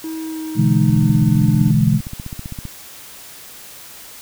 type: tone with pitch glide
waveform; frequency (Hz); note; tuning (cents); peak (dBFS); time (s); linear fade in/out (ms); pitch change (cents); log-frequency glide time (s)
triangle; 320 to 296.9; D#4 to D4; +49 to +19; -22; 0.04-1.71; 2; -130; 0.21-1.6
type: chord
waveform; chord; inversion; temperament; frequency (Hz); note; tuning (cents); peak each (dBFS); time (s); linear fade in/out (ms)
sine; E dominant seventh; second; equal with one note detuned; 123.47 / 146.83 / 164.81 / 209.9; B2 / D3 / E3 / G#3; 0 / 0 / 0 / +19; -17; 0.55-2.01; 50
type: click train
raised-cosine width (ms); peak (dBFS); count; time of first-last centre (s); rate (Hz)
5; -16; 28; 0.9-2.653; 15.4
effects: white hiss -38 dBFS RMS until 4.21 s